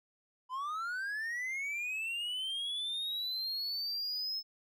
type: linear sweep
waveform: triangle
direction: up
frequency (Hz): 992 to 5230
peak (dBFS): -33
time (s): 0.49-4.43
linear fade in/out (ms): 50
effects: none